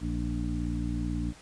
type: harmonic tone with a mistuned harmonic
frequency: 58.27 Hz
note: A#1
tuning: in tune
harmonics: 1 / 2 / 3 / 4 / 5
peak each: -32 / -36 / -36 / -37 / -35 dBFS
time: 0-1.34 s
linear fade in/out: 50 ms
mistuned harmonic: 5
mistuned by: +27 cents
effects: pink hiss -52 dBFS RMS until 1.41 s + resampled to 22050 Hz